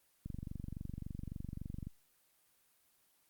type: click train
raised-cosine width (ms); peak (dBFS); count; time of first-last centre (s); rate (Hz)
5; -30; 39; 0.26-1.87; 23.6
effects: white hiss -72 dBFS RMS until 3.29 s + Opus 24 kbps